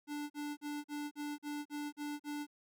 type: tone bursts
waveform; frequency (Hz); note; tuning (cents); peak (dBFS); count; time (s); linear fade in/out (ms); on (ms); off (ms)
square; 293.7; D4; 0; -39; 9; 0.07-2.468; 50; 230; 41
effects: none